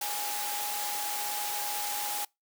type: tone in noise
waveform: sine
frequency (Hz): 828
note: G#5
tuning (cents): -5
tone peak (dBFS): -36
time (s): 0.01-2.25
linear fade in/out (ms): 5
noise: white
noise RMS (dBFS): -34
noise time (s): 0.01-2.25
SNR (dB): -5
effects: noise-tail reverb RT60 0.2 s tail -25 dB re dry + high-pass 400 Hz 12 dB/octave